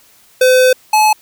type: tone pair in turn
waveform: square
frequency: 510 / 857.7 Hz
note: C5 / A5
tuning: -44 / -44 cents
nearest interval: major sixth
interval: 900 cents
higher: second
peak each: -7 / -8 dBFS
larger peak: first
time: 0.41-0.73 / 0.93-1.13 s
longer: first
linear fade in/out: 5 ms
effects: white hiss -48 dBFS RMS until 1.21 s